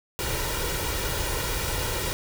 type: noise with comb filter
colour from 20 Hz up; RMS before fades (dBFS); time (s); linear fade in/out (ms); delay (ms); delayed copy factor
pink; -28; 0.19-2.13; 0; 2.1; +0.6
effects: none